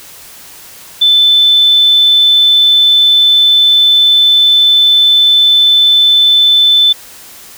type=tone; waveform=sine; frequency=3520 Hz; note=A7; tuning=in tune; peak=-4 dBFS; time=1.01-6.93 s; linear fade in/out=10 ms; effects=white hiss -34 dBFS RMS until 7.57 s